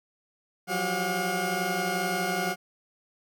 20% pulse tone cluster, 173.2 / 184.8 / 391.7 / 718 Hz, F3 / F#3 / G4 / F5, -14 / -2 / -1 / +48 cents, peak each -33 / -27 / -30 / -24 dBFS, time 0.67-2.56 s, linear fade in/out 50 ms, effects none

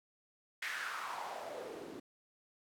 white noise with band-pass filter sweep, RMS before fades -43 dBFS, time 0.62-2 s, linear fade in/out 5 ms, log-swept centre 2000 to 300 Hz, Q 3.7, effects none

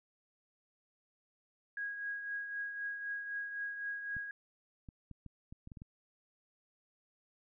sine tone with tremolo, 1646 Hz, G#6, 16 cents flat, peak -35 dBFS, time 1.77-4.31 s, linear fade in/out 2 ms, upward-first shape triangle, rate 3.9 Hz, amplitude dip 55%
clicks, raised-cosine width 5 ms, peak -36 dBFS, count 9, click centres 4.167 / 4.888 / 5.113 / 5.263 / 5.525 / 5.674 / 5.718 / 5.772 / 5.819 s
effects none

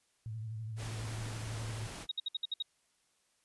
sine tone with vibrato, 110.5 Hz, A2, 8 cents sharp, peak -38 dBFS, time 0.26-1.87 s, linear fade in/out 0 ms, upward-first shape sine, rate 12 Hz, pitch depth 59 cents each way
pink noise, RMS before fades -45 dBFS, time 0.76-2.07 s, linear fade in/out 50 ms
sine tone bursts, 3777 Hz, A#7, 22 cents sharp, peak -32 dBFS, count 7, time 2.09-2.625 s, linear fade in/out 5 ms, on 25 ms, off 60 ms
effects white hiss -74 dBFS RMS until 3.44 s + resampled to 24000 Hz

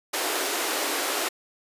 pink high-pass noise, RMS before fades -27 dBFS, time 0.13-1.29 s, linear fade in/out 10 ms, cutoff 300 Hz, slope 48 dB/octave, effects resampled to 32000 Hz

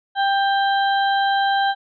harmonic tone, 790 Hz, G5, 13 cents sharp, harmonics 1 / 2 / 4 / 5, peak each -17 / -23 / -29 / -31 dBFS, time 0.15-1.75 s, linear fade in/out 50 ms, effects none

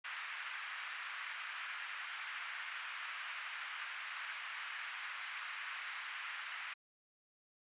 pink band-pass noise, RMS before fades -45 dBFS, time 0.04-6.74 s, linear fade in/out 10 ms, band 1300 to 2800 Hz, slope 24 dB/octave, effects resampled to 8000 Hz

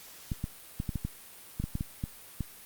clicks, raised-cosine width 5 ms, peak -19 dBFS, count 12, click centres 0.318 / 0.441 / 0.801 / 0.892 / 0.957 / 1.05 / 1.6 / 1.64 / 1.754 / 1.809 / 2.039 / 2.407 s, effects white hiss -50 dBFS RMS until 2.65 s + Opus 48 kbps

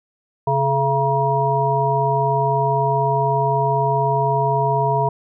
harmonic tone with a mistuned harmonic, 136 Hz, C#3, 33 cents flat, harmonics 1 / 3 / 5 / 7, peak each -21 / -23 / -22 / -19 dBFS, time 0.47-5.09 s, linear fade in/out 5 ms, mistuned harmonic 3, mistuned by +71 cents, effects none

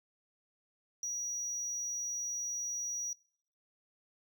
triangle tone, 5790 Hz, F#8, 38 cents flat, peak -32 dBFS, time 1.03-3.13 s, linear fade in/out 2 ms, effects noise-tail reverb RT60 0.6 s tail -24 dB re dry + tanh soft clip ceiling -29 dBFS

